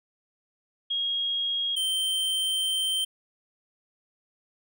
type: tone pair in turn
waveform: sine / square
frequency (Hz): 3275 / 3121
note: G#7 / G7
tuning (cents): -25 / -8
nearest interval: minor second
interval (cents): 83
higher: first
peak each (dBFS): -25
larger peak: neither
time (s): 0.9-1.76 / 1.76-3.05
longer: second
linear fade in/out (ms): 10
effects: none